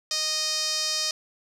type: tone with band-pass filter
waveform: sawtooth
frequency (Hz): 620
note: D#5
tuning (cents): -6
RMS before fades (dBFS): -27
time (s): 0.11-1.11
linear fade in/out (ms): 2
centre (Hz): 5300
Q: 3.8
effects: none